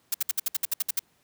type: noise bursts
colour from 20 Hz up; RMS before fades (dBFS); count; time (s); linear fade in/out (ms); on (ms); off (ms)
blue; -25; 11; 0.12-0.993; 5; 23; 62
effects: pink hiss -66 dBFS RMS until 1.23 s + high-pass 100 Hz 12 dB/octave